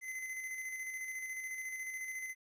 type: tone with tremolo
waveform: square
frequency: 2047 Hz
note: C7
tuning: 38 cents flat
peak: -39 dBFS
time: 0.01-2.35 s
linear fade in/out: 50 ms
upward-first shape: square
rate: 14 Hz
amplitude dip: 35%
effects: resampled to 32000 Hz + 13-bit